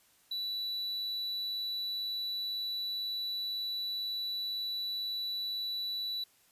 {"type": "tone", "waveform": "triangle", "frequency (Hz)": 3951, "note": "B7", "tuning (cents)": 0, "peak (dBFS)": -32, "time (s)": [0.31, 6.24], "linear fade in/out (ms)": 5, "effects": ["white hiss -66 dBFS RMS until 6.51 s", "resampled to 32000 Hz"]}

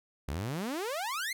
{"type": "exponential sweep", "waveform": "sawtooth", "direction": "up", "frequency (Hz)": [63.5, 2173], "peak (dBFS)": -29, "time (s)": [0.28, 1.33], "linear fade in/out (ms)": 5, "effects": []}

